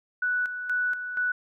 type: tone with tremolo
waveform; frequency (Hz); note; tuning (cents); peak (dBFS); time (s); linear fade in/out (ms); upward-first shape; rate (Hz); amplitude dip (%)
sine; 1480; F#6; 0; -23; 0.22-1.32; 5; square; 2.1; 60
effects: none